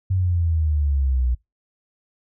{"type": "exponential sweep", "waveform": "sine", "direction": "down", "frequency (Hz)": [95.5, 60.1], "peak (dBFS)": -17, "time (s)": [0.1, 1.35], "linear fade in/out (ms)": 10, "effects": ["noise-tail reverb RT60 0.2 s tail -25 dB re dry"]}